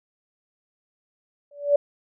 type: tone with exponential growth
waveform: sine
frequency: 576 Hz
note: D5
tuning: 34 cents flat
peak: -11 dBFS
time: 1.51-1.76 s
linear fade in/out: 5 ms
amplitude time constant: 54 ms
effects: none